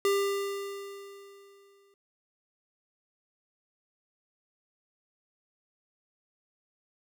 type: tone with exponential decay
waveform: square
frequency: 398 Hz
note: G4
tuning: 26 cents sharp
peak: -23 dBFS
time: 0.05-1.94 s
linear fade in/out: 1 ms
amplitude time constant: 410 ms
effects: none